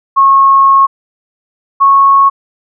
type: tone pair in turn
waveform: sine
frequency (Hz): 1091 / 1101.1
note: C#6 / C#6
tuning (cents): -28 / -12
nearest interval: unison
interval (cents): 16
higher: second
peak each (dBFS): -3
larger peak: neither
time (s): 0.16-0.87 / 1.8-2.3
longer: first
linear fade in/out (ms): 20
effects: none